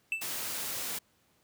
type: tone with exponential decay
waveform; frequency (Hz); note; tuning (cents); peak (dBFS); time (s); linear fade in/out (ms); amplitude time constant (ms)
triangle; 2651; E7; +9; -24; 0.12-0.32; 1; 43
type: noise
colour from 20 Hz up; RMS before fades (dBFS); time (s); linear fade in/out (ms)
white; -36; 0.21-0.99; 10
effects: pink hiss -69 dBFS RMS until 1.43 s + high-pass 80 Hz 12 dB/octave